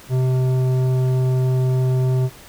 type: tone with tanh clipping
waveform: sine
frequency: 128.8 Hz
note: C3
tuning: 27 cents flat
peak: -17 dBFS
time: 0.09-2.3 s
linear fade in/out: 50 ms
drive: 12 dB
effects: pink hiss -43 dBFS RMS until 2.48 s